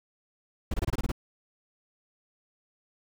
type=noise bursts; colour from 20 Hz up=brown; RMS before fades=-27 dBFS; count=8; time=0.71-1.118 s; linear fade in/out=5 ms; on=30 ms; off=24 ms; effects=none